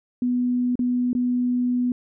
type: tone with dropouts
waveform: sine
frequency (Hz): 246.9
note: B3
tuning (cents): 0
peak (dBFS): -19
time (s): 0.22-1.92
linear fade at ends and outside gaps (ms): 2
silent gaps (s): 0.755-0.792 / 1.131-1.15
effects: none